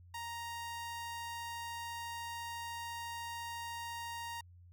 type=tone; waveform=sawtooth; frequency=934 Hz; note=A#5; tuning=3 cents sharp; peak=-37 dBFS; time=0.14-4.41 s; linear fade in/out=5 ms; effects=added 88 Hz sine -55 dBFS peak until 4.72 s